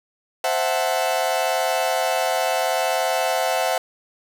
40% pulse chord, F# half-diminished seventh, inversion second, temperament equal, 523.3 / 659.3 / 740 / 880 Hz, C5 / E5 / F#5 / A5, 0 / 0 / 0 / 0 cents, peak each -25 / -23 / -23 / -28 dBFS, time 0.44-3.78 s, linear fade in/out 2 ms, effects none

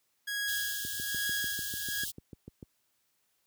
sawtooth tone with tremolo, 1653 Hz, G#6, 9 cents flat, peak -27 dBFS, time 0.27-2.05 s, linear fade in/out 10 ms, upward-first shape sine, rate 1.2 Hz, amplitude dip 70%
white band-stop noise, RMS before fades -38 dBFS, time 0.47-2.12 s, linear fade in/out 20 ms, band 120 to 2900 Hz, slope 96 dB/octave
click train, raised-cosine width 3 ms, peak -31 dBFS, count 13, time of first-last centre 0.85-2.628 s, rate 6.75 Hz
effects white hiss -75 dBFS RMS until 3.46 s + high-pass 60 Hz 12 dB/octave

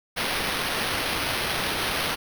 blue noise with sample-and-hold, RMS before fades -27 dBFS, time 0.16-2.16 s, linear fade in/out 20 ms, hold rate 7350 Hz, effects none

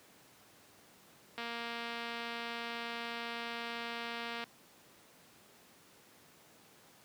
click train, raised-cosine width 0.3 ms, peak -25 dBFS, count 717, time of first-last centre 1.38-4.44 s, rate 234 Hz, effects pink hiss -61 dBFS RMS until 7.04 s + high-pass 150 Hz 12 dB/octave

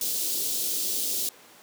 white band-stop noise, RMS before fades -28 dBFS, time 0.01-1.29 s, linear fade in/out 2 ms, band 470 to 3500 Hz, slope 24 dB/octave, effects pink hiss -51 dBFS RMS until 1.62 s + high-pass 300 Hz 12 dB/octave

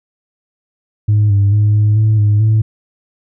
sine tone with pitch steps, 105.1 / 100.2 / 104.9 / 105.5 / 108.5 / 104.3 / 109.3 Hz, G#2 / G2 / G#2 / G#2 / A2 / G#2 / A2, +21 / +38 / +18 / +28 / -24 / +8 / -11 cents, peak -6 dBFS, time 1.08-2.62 s, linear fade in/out 10 ms, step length 220 ms, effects tanh soft clip ceiling -6 dBFS

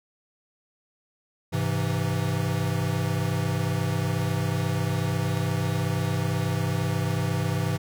square chord, Ab augmented, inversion none, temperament equal with one note detuned, 102.52 / 130.81 / 164.81 Hz, Ab2 / C3 / E3, -22 / 0 / 0 cents, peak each -29 dBFS, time 1.52-7.78 s, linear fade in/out 20 ms, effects none

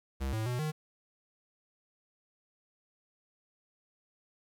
square tone with pitch steps, 67 / 110 / 123.4 / 154.1 Hz, C2 / A2 / B2 / D#3, +42 / 0 / -1 / -16 cents, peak -32 dBFS, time 0.2-0.72 s, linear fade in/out 20 ms, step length 130 ms, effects 10-bit

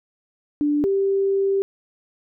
sine tone pair in turn, 293.7 / 392 Hz, D4 / G4, 0 / 0 cents, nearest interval perfect fourth, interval 500 cents, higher second, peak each -17 dBFS, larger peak neither, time 0.61-0.84 / 0.84-1.62 s, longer second, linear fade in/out 0 ms, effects none

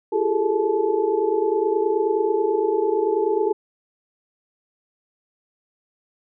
sine tone cluster, 341.4 / 393.6 / 414.2 / 443.4 / 867 Hz, F4 / G4 / G#4 / A4 / A5, -39 / +7 / -5 / +13 / -26 cents, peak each -27 / -25 / -22 / -23 / -28 dBFS, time 0.12-3.53 s, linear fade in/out 10 ms, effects none

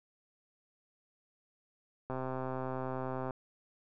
click train, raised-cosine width 1 ms, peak -24 dBFS, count 158, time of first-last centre 2.1-3.308 s, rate 130 Hz, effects none

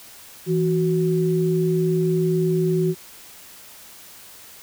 sine tone pair together, 164.81 / 370.3 Hz, E3 / F#4, 0 / +1 cents, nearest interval octave + major second, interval 1401 cents, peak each -20 dBFS, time 0.46-2.95 s, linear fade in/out 50 ms, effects white hiss -44 dBFS RMS until 4.62 s

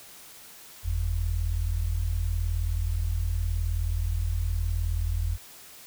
sine tone pair together, 45.47 / 84.6 Hz, F#1 / E2, -29 / +45 cents, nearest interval major seventh, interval 1074 cents, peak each -27 dBFS, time 0.83-5.38 s, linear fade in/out 50 ms, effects white hiss -48 dBFS RMS until 5.86 s

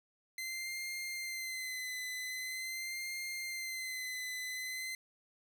sawtooth tone with vibrato, 2062 Hz, C7, 26 cents flat, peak -35 dBFS, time 0.38-4.95 s, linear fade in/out 2 ms, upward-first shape sine, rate 0.44 Hz, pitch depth 41 cents each way, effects none

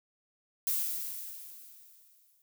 violet noise with exponential decay, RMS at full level -29 dBFS, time 0.67-2.42 s, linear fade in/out 1 ms, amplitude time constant 380 ms, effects none

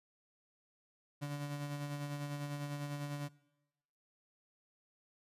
35% pulse tone with tremolo, 144.7 Hz, D3, 25 cents flat, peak -35 dBFS, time 1.21-3.29 s, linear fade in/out 20 ms, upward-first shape sine, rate 10 Hz, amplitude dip 40%, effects noise-tail reverb RT60 1.0 s tail -22 dB re dry + resampled to 32000 Hz

